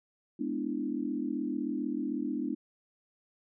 sine chord, E dominant seventh, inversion first, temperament equal, 207.7 / 246.9 / 293.7 / 329.6 Hz, G#3 / B3 / D4 / E4, 0 / 0 / 0 / 0 cents, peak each -39 / -35 / -34 / -38 dBFS, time 0.39-2.55 s, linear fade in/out 10 ms, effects none

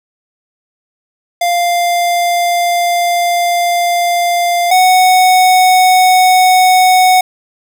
square tone pair in turn, 697 / 740.2 Hz, F5 / F#5, -4 / 0 cents, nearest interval minor second, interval 104 cents, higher second, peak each -11 / -6 dBFS, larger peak second, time 1.41-4.71 / 4.71-7.21 s, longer first, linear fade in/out 5 ms, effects none

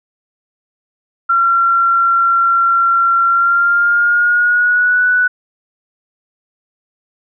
sine tone with pitch glide, 1368 to 1483.2 Hz, F6 to F#6, -36 to +4 cents, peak -9 dBFS, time 1.29-5.28 s, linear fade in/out 10 ms, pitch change +140 cents, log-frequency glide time 3.26-5.05 s, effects none

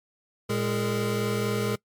square tone cluster, 115 / 206 / 415.3 / 459.2 Hz, A#2 / G#3 / G#4 / A#4, -23 / -14 / 0 / -26 cents, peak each -31 dBFS, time 0.49-1.76 s, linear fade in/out 10 ms, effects noise-tail reverb RT60 0.1 s tail -23 dB re dry + MP3 96 kbps

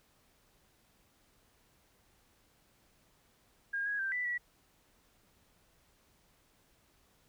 sine tone with pitch steps, 1619 / 1656 / 1572 / 1981 / 1940 Hz, G#6 / G#6 / G6 / B6 / B6, -45 / -5 / +4 / +5 / -31 cents, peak -32 dBFS, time 3.73-4.38 s, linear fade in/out 10 ms, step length 130 ms, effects pink hiss -69 dBFS RMS until 7.28 s

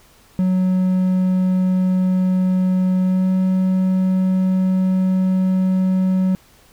triangle tone with pitch glide, 185 to 186.83 Hz, F#3 to F#3, 0 to +17 cents, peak -12 dBFS, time 0.39-6.35 s, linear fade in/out 0 ms, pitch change +17 cents, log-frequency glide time 3.03-3.3 s, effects pink hiss -51 dBFS RMS until 6.72 s

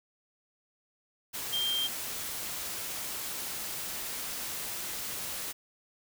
sine tone in noise, 3181 Hz, G7, 25 cents sharp, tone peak -28 dBFS, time 1.52-1.88 s, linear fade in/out 20 ms, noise white, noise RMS -37 dBFS, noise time 1.33-5.53 s, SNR +6 dB, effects none

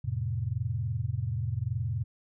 sine chord, F major, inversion none, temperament equal, 87.31 / 110 / 130.81 Hz, F2 / A2 / C3, 0 / 0 / 0 cents, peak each -35 / -31 / -33 dBFS, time 0.04-2.04 s, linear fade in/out 10 ms, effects none

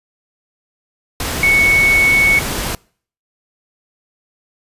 sine tone in noise, 2217 Hz, C#7, in tune, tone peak -9 dBFS, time 1.43-2.39 s, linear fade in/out 2 ms, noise pink, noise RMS -21 dBFS, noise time 1.2-2.75 s, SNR +9 dB, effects noise-tail reverb RT60 0.5 s tail -26 dB re dry + resampled to 32000 Hz

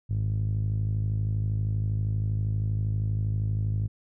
5% pulse tone with low-pass filter, 52.6 Hz, G#1, 23 cents sharp, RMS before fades -27 dBFS, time 0.09-3.88 s, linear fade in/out 20 ms, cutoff 110 Hz, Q 3.7, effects none

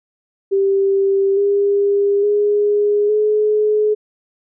sine tone with pitch steps, 392 / 402.6 / 413.4 / 424.5 Hz, G4 / G4 / G#4 / G#4, 0 / +46 / -8 / +38 cents, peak -12 dBFS, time 0.51-3.95 s, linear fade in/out 20 ms, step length 860 ms, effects none

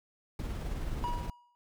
brown noise with tremolo, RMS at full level -34 dBFS, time 0.39-1.3 s, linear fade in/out 2 ms, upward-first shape triangle, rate 19 Hz, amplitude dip 35%
triangle tone with exponential decay, 965 Hz, B5, 40 cents flat, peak -28 dBFS, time 1.04-1.55 s, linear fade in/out 0 ms, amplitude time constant 110 ms
effects none

